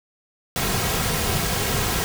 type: noise with comb filter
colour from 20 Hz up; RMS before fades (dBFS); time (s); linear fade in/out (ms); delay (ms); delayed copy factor
pink; -23; 0.56-2.04; 0; 3.4; -0.5
effects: none